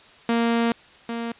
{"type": "tone pair in turn", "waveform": "sawtooth", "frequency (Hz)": [232.6, 232.6], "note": ["A#3", "A#3"], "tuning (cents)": [-4, -4], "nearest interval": "unison", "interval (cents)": 0, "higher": "neither", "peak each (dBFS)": [-15, -23], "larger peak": "first", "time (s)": [[0.29, 0.72], [1.09, 1.32]], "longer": "first", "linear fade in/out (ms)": 2, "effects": ["white hiss -50 dBFS RMS until 1.39 s", "resampled to 8000 Hz"]}